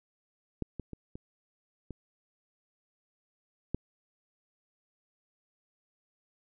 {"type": "clicks", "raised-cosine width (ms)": 3, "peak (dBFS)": [-19, -24, -28, -29, -27, -17], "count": 6, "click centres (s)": [0.623, 0.797, 0.933, 1.155, 1.907, 3.746], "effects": []}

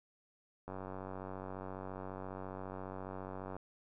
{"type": "click train", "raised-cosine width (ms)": 1, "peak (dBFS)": -30, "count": 274, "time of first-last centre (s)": [0.68, 3.566], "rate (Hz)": 94.6, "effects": []}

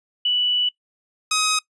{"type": "tone pair in turn", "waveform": ["sine", "10% pulse"], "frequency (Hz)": [2960, 1262.6], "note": ["F#7", "D#6"], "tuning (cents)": [0, 25], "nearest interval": "octave + minor third", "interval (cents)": 1475, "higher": "first", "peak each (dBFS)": [-17, -10], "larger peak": "second", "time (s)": [[0.25, 0.69], [1.31, 1.59]], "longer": "first", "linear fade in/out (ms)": 5, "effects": ["noise-tail reverb RT60 0.1 s tail -21 dB re dry", "resampled to 24000 Hz"]}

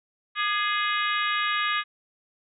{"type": "harmonic tone with a mistuned harmonic", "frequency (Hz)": 418.4, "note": "G#4", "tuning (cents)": 13, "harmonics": [3, 4, 5, 6, 7, 8, 9], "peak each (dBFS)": [-27, -29, -31, -33, -34, -35, -36], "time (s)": [0.35, 1.84], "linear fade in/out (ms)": 50, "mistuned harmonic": 3, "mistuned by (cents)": -55, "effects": []}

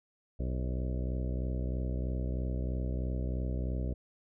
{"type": "harmonic tone with a mistuned harmonic", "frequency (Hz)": 63.1, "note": "B1", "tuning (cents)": 38, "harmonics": [1, 2, 3, 4, 5, 6, 7, 8, 9, 10], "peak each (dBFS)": [-32, -38, -42, -44, -46, -48, -49, -50, -51, -52], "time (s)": [0.39, 3.94], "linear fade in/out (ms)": 10, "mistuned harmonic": 8, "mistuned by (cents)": 56, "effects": []}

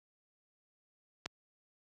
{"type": "clicks", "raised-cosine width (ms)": 0.2, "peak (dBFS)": [-30, -19], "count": 2, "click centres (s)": [1.257, 1.26], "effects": ["high-pass 80 Hz 12 dB/octave"]}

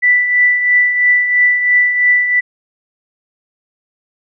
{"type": "tone with tremolo", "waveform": "sine", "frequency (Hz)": 1975.5, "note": "B6", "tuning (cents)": 0, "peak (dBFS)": -6, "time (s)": [0.02, 2.41], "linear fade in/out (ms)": 20, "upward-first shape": "triangle", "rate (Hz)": 3, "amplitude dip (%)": 60, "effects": []}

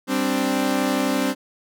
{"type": "chord", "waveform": "sawtooth", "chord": "G suspended fourth", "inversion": "none", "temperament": "equal", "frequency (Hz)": [196, 261.6, 293.7], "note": ["G3", "C4", "D4"], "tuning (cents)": [0, 0, 0], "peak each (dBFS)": [-23, -18, -21], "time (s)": [0.07, 1.35], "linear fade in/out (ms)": 50, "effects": []}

